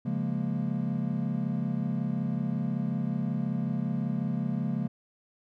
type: chord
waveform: triangle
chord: Bb minor seventh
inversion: first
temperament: equal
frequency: 138.59 / 174.61 / 207.7 / 233.1 Hz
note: Db3 / F3 / Ab3 / Bb3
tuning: 0 / 0 / 0 / 0 cents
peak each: -31 dBFS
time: 0.05-4.88 s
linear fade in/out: 10 ms
effects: none

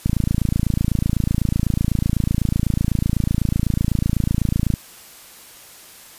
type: click train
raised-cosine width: 5 ms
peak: -6 dBFS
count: 132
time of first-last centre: 0.06-4.739 s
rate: 28 Hz
effects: white hiss -43 dBFS RMS until 6.18 s + resampled to 32000 Hz

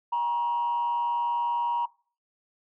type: tone with frequency modulation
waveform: sine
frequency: 950 Hz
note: A#5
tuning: 33 cents sharp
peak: -22 dBFS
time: 0.12-1.86 s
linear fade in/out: 10 ms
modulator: 145 Hz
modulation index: 0.28
effects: noise-tail reverb RT60 0.4 s tail -22 dB re dry + tanh soft clip ceiling -21 dBFS

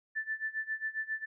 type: tone with tremolo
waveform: sine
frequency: 1760 Hz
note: A6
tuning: in tune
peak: -30 dBFS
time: 0.15-1.26 s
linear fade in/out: 20 ms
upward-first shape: sine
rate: 7.4 Hz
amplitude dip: 90%
effects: none

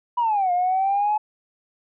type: exponential two-way sweep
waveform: sine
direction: down then up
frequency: 987.8 to 705 to 858 Hz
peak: -17 dBFS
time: 0.17-1.18 s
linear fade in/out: 10 ms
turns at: 0.52 s
effects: tanh soft clip ceiling -14 dBFS

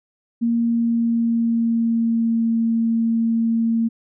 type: tone with pitch glide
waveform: sine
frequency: 233.1 to 228.3 Hz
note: A#3 to A#3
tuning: 0 to -36 cents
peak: -16 dBFS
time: 0.41-3.89 s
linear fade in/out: 20 ms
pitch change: -36 cents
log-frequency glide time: 0.56-2.51 s
effects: none

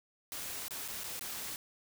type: noise with dropouts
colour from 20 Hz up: white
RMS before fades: -41 dBFS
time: 0.32-1.56 s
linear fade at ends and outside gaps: 0 ms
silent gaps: 0.682-0.708 / 0.879-0.885 / 1.035-1.041 / 1.194-1.21 s
effects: none

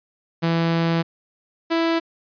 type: tone pair in turn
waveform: sawtooth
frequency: 166.3 / 330.6 Hz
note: E3 / E4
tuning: +16 / +5 cents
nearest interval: octave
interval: 1189 cents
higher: second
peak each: -14 dBFS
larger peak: neither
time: 0.42-1.03 / 1.7-2 s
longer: first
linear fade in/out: 20 ms
effects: resampled to 11025 Hz

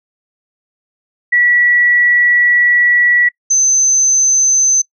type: tone pair in turn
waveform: sine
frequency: 1942 / 6165 Hz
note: B6 / G8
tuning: -30 / -30 cents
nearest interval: octave + minor sixth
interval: 2000 cents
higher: second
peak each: -8 dBFS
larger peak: neither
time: 1.32-3.29 / 3.5-4.82 s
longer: first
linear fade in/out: 10 ms
effects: noise-tail reverb RT60 0.1 s tail -23 dB re dry

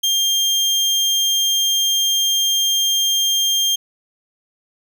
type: tone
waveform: 30% pulse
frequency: 3200 Hz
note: G7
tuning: 35 cents sharp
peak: -12 dBFS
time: 0.03-3.76 s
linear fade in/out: 10 ms
effects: none

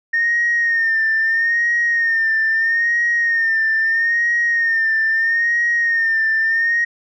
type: tone with vibrato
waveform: sine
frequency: 1834 Hz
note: A#6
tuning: 29 cents flat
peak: -13 dBFS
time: 0.13-6.85 s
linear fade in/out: 10 ms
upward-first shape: sine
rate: 0.77 Hz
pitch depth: 51 cents each way
effects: tanh soft clip ceiling -10 dBFS

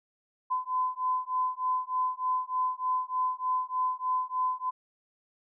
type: beating tone pair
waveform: sine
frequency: 1015 / 1018.3 Hz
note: B5 / C6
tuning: +47 / -47 cents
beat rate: 3.3 Hz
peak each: -30 dBFS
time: 0.5-4.71 s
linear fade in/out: 20 ms
effects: none

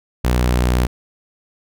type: tone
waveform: sawtooth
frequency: 61.4 Hz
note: B1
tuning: 9 cents flat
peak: -10 dBFS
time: 0.24-0.87 s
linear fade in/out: 10 ms
effects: none

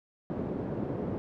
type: band-pass noise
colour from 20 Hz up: pink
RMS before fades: -34 dBFS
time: 0.3-1.18 s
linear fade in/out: 0 ms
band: 150 to 450 Hz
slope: 12 dB/octave
effects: none

